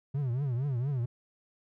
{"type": "tone with vibrato", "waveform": "triangle", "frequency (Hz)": 130.8, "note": "C3", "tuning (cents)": 0, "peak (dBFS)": -26, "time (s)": [0.14, 1.06], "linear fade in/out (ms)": 10, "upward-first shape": "triangle", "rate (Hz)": 4.3, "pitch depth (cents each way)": 230, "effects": []}